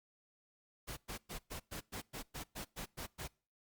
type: noise bursts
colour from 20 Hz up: pink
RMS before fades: -44 dBFS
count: 12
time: 0.87-3.28 s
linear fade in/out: 20 ms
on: 100 ms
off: 110 ms
effects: noise-tail reverb RT60 0.4 s tail -25 dB re dry + Opus 48 kbps